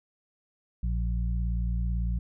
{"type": "harmonic tone", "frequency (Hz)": 58, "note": "A#1", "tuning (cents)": -8, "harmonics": [1, 2, 3], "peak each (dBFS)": [-26, -35, -36], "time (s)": [0.83, 2.19], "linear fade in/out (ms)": 5, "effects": []}